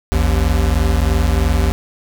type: tone pair together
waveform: square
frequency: 55.58 / 78.6 Hz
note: A1 / D#2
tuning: +18 / +18 cents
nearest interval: tritone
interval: 600 cents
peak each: -16 dBFS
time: 0.12-1.72 s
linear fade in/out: 0 ms
effects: none